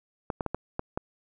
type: clicks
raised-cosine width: 1 ms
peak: -15 dBFS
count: 6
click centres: 0.302 / 0.408 / 0.463 / 0.546 / 0.794 / 0.975 s
effects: none